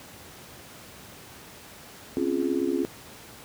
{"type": "chord", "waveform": "sine", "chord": "Db major seventh", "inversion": "third", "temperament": "just", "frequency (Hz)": [259.9, 277.2, 346.5, 415.8], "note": ["C4", "Db4", "F4", "Ab4"], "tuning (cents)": [-11, 0, -14, 2], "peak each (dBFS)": [-31, -28, -27, -31], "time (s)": [2.17, 2.85], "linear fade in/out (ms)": 0, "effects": ["pink hiss -46 dBFS RMS until 3.44 s", "high-pass 80 Hz 12 dB/octave"]}